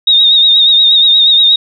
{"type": "tone with vibrato", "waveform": "sine", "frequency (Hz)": 3722, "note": "A#7", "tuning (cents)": -3, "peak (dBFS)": -4, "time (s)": [0.07, 1.56], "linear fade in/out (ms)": 5, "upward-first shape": "sine", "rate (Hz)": 8.4, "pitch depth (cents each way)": 48, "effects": []}